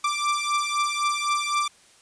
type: beating tone pair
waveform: sawtooth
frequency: 1174.7 / 1178.6 Hz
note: D6 / D6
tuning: 0 / +6 cents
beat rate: 3.9 Hz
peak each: -22 / -22 dBFS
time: 0.04-1.68 s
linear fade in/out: 5 ms
effects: white hiss -55 dBFS RMS until 2.01 s + resampled to 22050 Hz